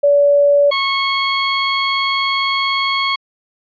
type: tone pair in turn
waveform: sine / 15% pulse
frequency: 573 / 1095.5 Hz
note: D5 / C#6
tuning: -43 / -21 cents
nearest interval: major seventh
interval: 1122 cents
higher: second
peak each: -8 dBFS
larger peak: neither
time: 0.03-0.71 / 0.71-3.16 s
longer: second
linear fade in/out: 10 ms
effects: resampled to 11025 Hz